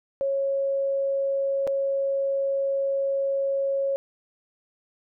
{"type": "tone with dropouts", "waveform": "sine", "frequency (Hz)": 549, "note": "C#5", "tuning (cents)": -17, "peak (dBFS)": -22, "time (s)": [0.21, 3.96], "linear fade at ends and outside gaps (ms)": 0, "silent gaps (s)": [1.669, 1.675], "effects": []}